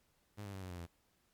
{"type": "tone with pitch steps", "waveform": "sawtooth", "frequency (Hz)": [103.83, 99.77, 95.87, 92.13, 88.53, 85.07], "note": ["G#2", "G2", "G2", "F#2", "F2", "F2"], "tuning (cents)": [0, 31, -38, -7, 24, -45], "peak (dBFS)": -40, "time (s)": [0.37, 0.868], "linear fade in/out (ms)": 20, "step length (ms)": 83, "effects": ["pink hiss -75 dBFS RMS until 1.33 s", "MP3 96 kbps"]}